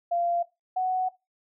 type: tone pair in turn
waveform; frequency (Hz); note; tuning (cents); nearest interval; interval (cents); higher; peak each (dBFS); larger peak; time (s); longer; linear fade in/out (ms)
sine; 691 / 742.5; F5 / F#5; -19 / +6; minor second; 125; second; -23; neither; 0.11-0.43 / 0.76-1.09; second; 10
effects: noise-tail reverb RT60 0.2 s tail -17 dB re dry